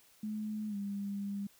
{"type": "tone with pitch glide", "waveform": "sine", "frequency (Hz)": [213.6, 200.5], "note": ["G#3", "G3"], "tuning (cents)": [49, 39], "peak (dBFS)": -35, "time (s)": [0.23, 1.47], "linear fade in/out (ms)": 5, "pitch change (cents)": -110, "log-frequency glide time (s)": [0.68, 0.76], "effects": ["white hiss -64 dBFS RMS until 1.59 s"]}